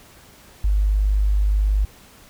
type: tone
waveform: sine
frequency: 50.7 Hz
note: G#1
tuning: 41 cents flat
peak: -15 dBFS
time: 0.64-1.85 s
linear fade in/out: 5 ms
effects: pink hiss -48 dBFS RMS until 2.29 s